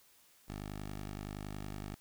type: tone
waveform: 10% pulse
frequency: 50.7 Hz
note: G#1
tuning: 41 cents flat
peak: -33 dBFS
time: 0.48-1.95 s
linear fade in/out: 10 ms
effects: white hiss -65 dBFS RMS until 2 s